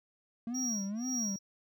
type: tone with vibrato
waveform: triangle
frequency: 224.7 Hz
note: A3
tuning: 37 cents sharp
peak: -32 dBFS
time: 0.47-1.36 s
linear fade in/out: 2 ms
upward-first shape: sine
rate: 2 Hz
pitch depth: 240 cents each way
type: tone with tremolo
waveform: triangle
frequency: 5670 Hz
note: F8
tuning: 25 cents sharp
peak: -31 dBFS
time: 0.54-1.39 s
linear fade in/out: 10 ms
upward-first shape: sine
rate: 1.9 Hz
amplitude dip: 100%
effects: none